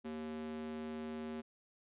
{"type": "tone with high-pass filter", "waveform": "square", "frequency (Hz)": 77.78, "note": "D#2", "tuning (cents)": 0, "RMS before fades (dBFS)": -43, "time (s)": [0.04, 1.42], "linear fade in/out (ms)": 20, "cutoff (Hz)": 280, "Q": 8.2, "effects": ["resampled to 8000 Hz"]}